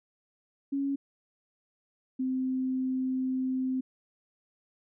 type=tone pair in turn; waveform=sine; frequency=277.2 / 259.3 Hz; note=C#4 / C4; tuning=0 / -15 cents; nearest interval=minor second; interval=115 cents; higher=first; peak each=-27 dBFS; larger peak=neither; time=0.72-0.96 / 2.19-3.81 s; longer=second; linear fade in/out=10 ms; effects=none